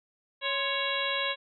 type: harmonic tone with a mistuned harmonic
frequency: 555 Hz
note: C#5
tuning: 2 cents sharp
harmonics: 1 / 2 / 3 / 4 / 5 / 6 / 7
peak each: -35 / -35 / -35 / -35 / -35 / -35 / -35 dBFS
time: 0.41-1.36 s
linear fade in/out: 50 ms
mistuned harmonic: 2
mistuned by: -98 cents
effects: none